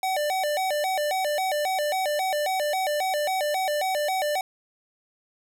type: tone with vibrato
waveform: square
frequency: 670 Hz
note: E5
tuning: 28 cents sharp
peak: -24 dBFS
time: 0.03-4.41 s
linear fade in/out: 2 ms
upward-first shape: square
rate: 3.7 Hz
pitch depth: 210 cents each way
effects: none